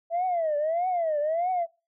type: tone with vibrato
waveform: sine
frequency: 659.3 Hz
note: E5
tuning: in tune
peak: -22 dBFS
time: 0.1-1.67 s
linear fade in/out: 50 ms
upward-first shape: triangle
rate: 1.6 Hz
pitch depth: 230 cents each way
effects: noise-tail reverb RT60 0.3 s tail -24 dB re dry + tanh soft clip ceiling -20 dBFS